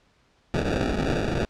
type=noise with sample-and-hold; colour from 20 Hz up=white; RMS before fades=-25 dBFS; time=0.54-1.45 s; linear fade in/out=0 ms; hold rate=1050 Hz; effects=pink hiss -63 dBFS RMS until 1.49 s + low-pass 5000 Hz 12 dB/octave